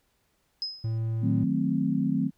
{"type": "tone with exponential decay", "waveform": "sine", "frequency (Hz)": 5080, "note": "D#8", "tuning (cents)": 35, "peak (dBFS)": -26, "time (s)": [0.62, 0.98], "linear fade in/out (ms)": 1, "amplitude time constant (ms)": 77}
{"type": "tone", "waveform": "triangle", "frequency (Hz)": 112.4, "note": "A2", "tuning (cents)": 37, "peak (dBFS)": -24, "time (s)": [0.84, 1.44], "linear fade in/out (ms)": 5}
{"type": "chord", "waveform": "sine", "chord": "D# diminished seventh", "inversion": "none", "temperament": "equal", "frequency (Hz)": [155.56, 185, 220, 261.6], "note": ["D#3", "F#3", "A3", "C4"], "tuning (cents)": [0, 0, 0, 0], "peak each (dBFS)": [-30, -29, -29, -27], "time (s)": [1.21, 2.31], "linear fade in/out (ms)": 50}
{"effects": ["pink hiss -71 dBFS RMS until 2.37 s"]}